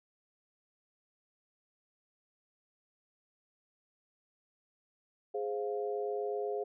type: chord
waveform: sine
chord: F minor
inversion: first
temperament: equal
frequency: 415.3 / 523.3 / 698.5 Hz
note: Ab4 / C5 / F5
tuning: 0 / 0 / 0 cents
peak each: -34 / -40 / -40 dBFS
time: 5.34-6.64 s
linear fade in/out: 10 ms
effects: none